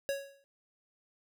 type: tone with exponential decay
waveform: square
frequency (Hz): 554.4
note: C#5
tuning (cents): 0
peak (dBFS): -29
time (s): 0.09-0.44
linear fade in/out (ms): 0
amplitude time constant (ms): 74
effects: none